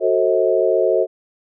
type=chord; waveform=sine; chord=F# diminished seventh; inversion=none; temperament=just; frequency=370 / 444 / 532.8 / 639.4 Hz; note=F#4 / A4 / C5 / Eb5; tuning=0 / +16 / +31 / +47 cents; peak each=-19 dBFS; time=0-1.07 s; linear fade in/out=50 ms; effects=none